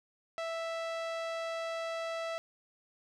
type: tone with low-pass filter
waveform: sawtooth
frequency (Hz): 659.3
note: E5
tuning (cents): 0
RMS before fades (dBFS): -37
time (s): 0.38-2.38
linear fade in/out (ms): 0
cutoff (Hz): 4900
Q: 0.62
effects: none